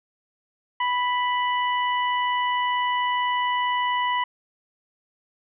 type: harmonic tone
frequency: 987.8 Hz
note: B5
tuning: in tune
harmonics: 1 / 2 / 3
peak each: -22 / -28 / -32 dBFS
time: 0.8-4.24 s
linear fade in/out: 5 ms
effects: none